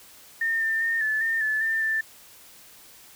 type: tone with pitch steps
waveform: sine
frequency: 1819 / 1795 / 1826 / 1738 / 1813 / 1735 / 1793 / 1772 Hz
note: A#6 / A6 / A#6 / A6 / A#6 / A6 / A6 / A6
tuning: -43 / +34 / -36 / -22 / -49 / -25 / +32 / +12 cents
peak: -22 dBFS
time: 0.41-2.01 s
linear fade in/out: 5 ms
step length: 200 ms
effects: white hiss -50 dBFS RMS until 3.15 s